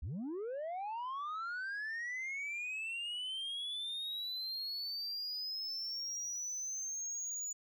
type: linear sweep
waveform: sine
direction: up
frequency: 56.2 to 6940 Hz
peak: -35 dBFS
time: 0.02-7.53 s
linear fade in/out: 10 ms
effects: tanh soft clip ceiling -37 dBFS